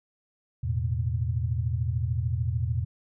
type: chord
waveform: sine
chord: E suspended fourth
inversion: none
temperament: equal with one note detuned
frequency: 83.12 / 110 / 123.47 Hz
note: E2 / A2 / B2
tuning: +15 / 0 / 0 cents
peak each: -29 dBFS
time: 0.63-2.85 s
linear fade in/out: 10 ms
effects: none